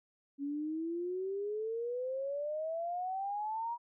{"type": "exponential sweep", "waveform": "sine", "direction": "up", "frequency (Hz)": [277.2, 960], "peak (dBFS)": -34, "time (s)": [0.38, 3.78], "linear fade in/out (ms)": 50, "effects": []}